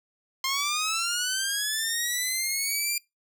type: linear sweep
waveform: 10% pulse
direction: up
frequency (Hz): 1053 to 2395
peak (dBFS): -17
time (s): 0.44-2.98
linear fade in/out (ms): 2
effects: noise-tail reverb RT60 0.2 s tail -23 dB re dry